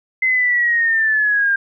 sine linear sweep, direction down, 2063 to 1592 Hz, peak -13 dBFS, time 0.22-1.56 s, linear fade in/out 5 ms, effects none

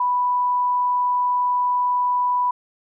sine tone, 987.8 Hz, B5, in tune, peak -17 dBFS, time 0-2.51 s, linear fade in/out 5 ms, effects none

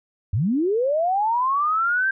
sine linear sweep, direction up, 81.5 to 1593 Hz, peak -18 dBFS, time 0.33-2.11 s, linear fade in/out 5 ms, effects none

